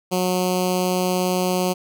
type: tone with notch filter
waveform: 10% pulse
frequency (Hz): 182.4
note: F#3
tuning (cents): -24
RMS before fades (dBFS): -21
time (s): 0.11-1.74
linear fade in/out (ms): 20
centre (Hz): 1600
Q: 0.68
effects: none